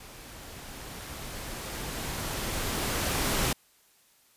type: noise with level ramp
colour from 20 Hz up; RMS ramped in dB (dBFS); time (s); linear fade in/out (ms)
pink; -47 to -26; 0-3.53; 5
effects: white hiss -63 dBFS RMS until 4.36 s + resampled to 32000 Hz